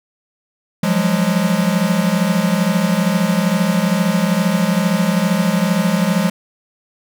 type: tone cluster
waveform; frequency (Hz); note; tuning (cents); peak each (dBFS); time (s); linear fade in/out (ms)
square; 172.2 / 185.1 / 207.4; F3 / F#3 / G#3; -24 / +1 / -2; -19; 0.83-6.3; 5
effects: none